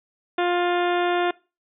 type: harmonic tone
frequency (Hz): 352.4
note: F4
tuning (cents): +16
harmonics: 1 / 2 / 3 / 4 / 5 / 6 / 7 / 8 / 9 / 10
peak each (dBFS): -22 / -24 / -31 / -30 / -33 / -38 / -36 / -38 / -42 / -37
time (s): 0.38-1.31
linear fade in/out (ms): 5
effects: noise-tail reverb RT60 0.3 s tail -22 dB re dry